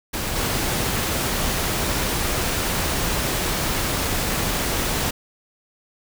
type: noise with level steps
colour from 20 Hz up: pink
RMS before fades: -26 / -23 dBFS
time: 0.13-5.11 s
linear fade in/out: 10 ms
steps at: 0.35 s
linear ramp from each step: 20 ms
effects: none

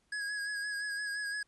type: tone with vibrato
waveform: square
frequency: 1661.2 Hz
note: G#6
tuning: in tune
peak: -35 dBFS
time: 0.12-1.43 s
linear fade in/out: 5 ms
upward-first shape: sine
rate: 5.8 Hz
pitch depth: 33 cents each way
effects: pink hiss -74 dBFS RMS until 1.47 s + resampled to 24000 Hz

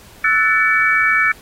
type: chord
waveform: sine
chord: F# minor seventh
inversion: third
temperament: equal with one note detuned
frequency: 1318.5 / 1480 / 1760 / 2273 Hz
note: E6 / F#6 / A6 / C#7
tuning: 0 / 0 / 0 / +43 cents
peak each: -19 / -20 / -16 / -16 dBFS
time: 0.24-1.32 s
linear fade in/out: 5 ms
effects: pink hiss -44 dBFS RMS until 1.41 s + AAC 48 kbps

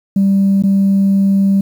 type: tone with dropouts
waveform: sine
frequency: 196 Hz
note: G3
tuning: in tune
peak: -7 dBFS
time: 0.16-1.61 s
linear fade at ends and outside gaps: 5 ms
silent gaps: 0.624-0.636 s
effects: tanh soft clip ceiling -6 dBFS + 7-bit

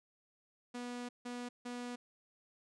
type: tone bursts at uneven times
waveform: sawtooth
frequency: 244 Hz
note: B3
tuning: 21 cents flat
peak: -37 dBFS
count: 3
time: 0.74-1.09 / 1.25-1.49 / 1.65-1.96 s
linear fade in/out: 10 ms
effects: resampled to 22050 Hz

